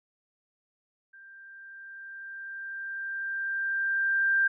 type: tone with level ramp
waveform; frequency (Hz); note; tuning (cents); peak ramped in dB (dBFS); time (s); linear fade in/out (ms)
sine; 1583; G6; +17; -48 to -20; 1.13-4.48; 10
effects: none